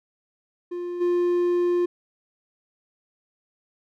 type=tone with level steps; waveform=triangle; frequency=351.9 Hz; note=F4; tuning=13 cents sharp; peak=-26 / -17 dBFS; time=0.71-1.86 s; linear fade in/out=10 ms; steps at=1 s; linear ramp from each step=20 ms; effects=none

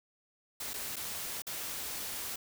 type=noise with dropouts; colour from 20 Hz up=white; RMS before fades=-39 dBFS; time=0.6-2.36 s; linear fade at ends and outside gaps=5 ms; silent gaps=0.735-0.739 / 0.959-0.965 / 1.421-1.467 s; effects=none

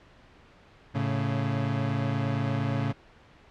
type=tone pair together; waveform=30% pulse; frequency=110 / 138.59 Hz; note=A2 / C#3; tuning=0 / 0 cents; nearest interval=major third; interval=400 cents; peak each=-26 dBFS; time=0.94-2.93 s; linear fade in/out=20 ms; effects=pink hiss -55 dBFS RMS until 3.5 s + low-pass 3000 Hz 12 dB/octave

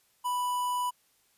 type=tone with notch filter; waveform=square; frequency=987.8 Hz; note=B5; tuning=in tune; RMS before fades=-30 dBFS; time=0.24-0.91 s; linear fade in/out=20 ms; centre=4300 Hz; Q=0.82; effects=white hiss -68 dBFS RMS until 1.37 s + resampled to 32000 Hz

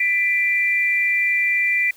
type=tone pair together; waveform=sine; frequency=1987 / 2363 Hz; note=B6 / D7; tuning=+10 / +10 cents; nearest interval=minor third; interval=300 cents; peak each=-19 dBFS; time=0-1.91 s; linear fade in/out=5 ms; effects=white hiss -50 dBFS RMS until 1.96 s

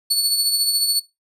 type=tone with tremolo; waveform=sawtooth; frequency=4435 Hz; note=C#8; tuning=in tune; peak=-11 dBFS; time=0.1-1 s; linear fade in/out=10 ms; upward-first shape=triangle; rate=14 Hz; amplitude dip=50%; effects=noise-tail reverb RT60 0.2 s tail -18 dB re dry + resampled to 32000 Hz

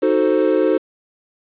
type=chord; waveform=triangle; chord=D# diminished seventh; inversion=none; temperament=equal; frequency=311.1 / 370 / 440 / 523.3 Hz; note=D#4 / F#4 / A4 / C5; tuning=0 / 0 / 0 / 0 cents; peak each=-17 dBFS; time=0.02-0.78 s; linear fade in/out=10 ms; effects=resampled to 8000 Hz + 7-bit

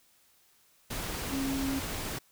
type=tone in noise; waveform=sine; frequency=270.8 Hz; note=C#4; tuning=40 cents flat; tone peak=-30 dBFS; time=1.32-1.8 s; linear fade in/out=10 ms; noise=pink; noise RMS=-36 dBFS; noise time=0.9-2.19 s; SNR=+3 dB; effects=white hiss -65 dBFS RMS until 2.31 s

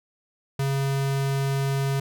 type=tone; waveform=square; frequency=137.2 Hz; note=C#3; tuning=17 cents flat; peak=-23 dBFS; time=0.59-2 s; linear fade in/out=5 ms; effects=none

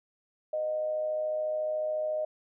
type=tone with amplitude modulation; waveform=sine; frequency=618 Hz; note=D#5; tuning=12 cents flat; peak=-26 dBFS; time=0.53-2.25 s; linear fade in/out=5 ms; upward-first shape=sine; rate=114 Hz; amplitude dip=40%; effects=none

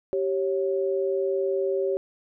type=tone pair together; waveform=sine; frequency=388.6 / 550 Hz; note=G4 / C#5; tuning=-15 / -14 cents; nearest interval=tritone; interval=601 cents; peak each=-24 / -27 dBFS; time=0.13-1.97 s; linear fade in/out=0 ms; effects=none

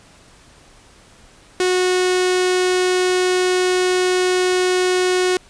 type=tone with notch filter; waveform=sawtooth; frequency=365.8 Hz; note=F#4; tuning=20 cents flat; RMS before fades=-17 dBFS; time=1.6-5.37 s; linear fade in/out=2 ms; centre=880 Hz; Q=1.5; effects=pink hiss -48 dBFS RMS until 5.49 s + resampled to 22050 Hz

